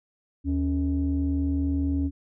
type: tone pair together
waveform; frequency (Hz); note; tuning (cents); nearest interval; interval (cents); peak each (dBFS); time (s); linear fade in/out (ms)
sine; 77.63 / 277.2; D#2 / C#4; -3 / 0; octave + minor seventh; 2203; -24; 0.44-2.11; 50
effects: tanh soft clip ceiling -17 dBFS